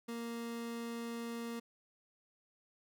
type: tone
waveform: 30% pulse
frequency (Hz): 233.1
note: A#3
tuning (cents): 0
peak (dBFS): -37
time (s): 0.08-1.6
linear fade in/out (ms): 10
effects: none